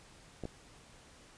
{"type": "clicks", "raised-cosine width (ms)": 2, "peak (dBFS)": -26, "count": 2, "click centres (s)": [0.437, 0.454], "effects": ["pink hiss -58 dBFS RMS until 1.37 s", "resampled to 22050 Hz"]}